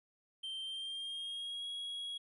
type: tone with pitch glide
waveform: triangle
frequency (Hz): 3136 to 3315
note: G7 to G#7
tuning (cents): 0 to -4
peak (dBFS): -38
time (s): 0.43-2.18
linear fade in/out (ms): 10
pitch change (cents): +96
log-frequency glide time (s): 0.6-1.67
effects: resampled to 32000 Hz